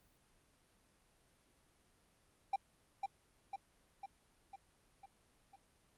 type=tone with echo; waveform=triangle; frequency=788 Hz; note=G5; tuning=9 cents sharp; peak=-30 dBFS; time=2.53-2.56 s; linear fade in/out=5 ms; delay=500 ms; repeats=6; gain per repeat=-4 dB; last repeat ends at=5.56 s; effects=pink hiss -72 dBFS RMS until 5.97 s + Opus 32 kbps